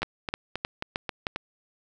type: two click trains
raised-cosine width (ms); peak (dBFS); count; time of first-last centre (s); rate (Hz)
0.3; -14 / -11; 6 / 5; 0.02-1.36 / 0.03-1.268; 3.73 / 3.23
effects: none